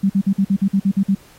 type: tone bursts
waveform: sine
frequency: 195.5 Hz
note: G3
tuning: 4 cents flat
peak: -12 dBFS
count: 10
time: 0.03-1.151 s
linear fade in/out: 10 ms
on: 68 ms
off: 49 ms
effects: pink hiss -49 dBFS RMS until 1.38 s + AAC 48 kbps